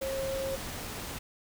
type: tone in noise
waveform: sine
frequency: 538 Hz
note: C5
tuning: 48 cents sharp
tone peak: -31 dBFS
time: 0.01-0.56 s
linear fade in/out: 10 ms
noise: pink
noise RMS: -39 dBFS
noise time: 0.01-1.19 s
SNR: +5 dB
effects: none